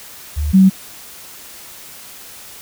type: tone pair in turn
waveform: sine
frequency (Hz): 74.5 / 190.35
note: D2 / F#3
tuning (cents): +25 / +49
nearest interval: octave + major third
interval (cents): 1624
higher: second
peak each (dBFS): -16 / -5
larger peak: second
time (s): 0.36-0.53 / 0.53-0.7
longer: neither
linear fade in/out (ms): 20
effects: white hiss -37 dBFS RMS until 2.61 s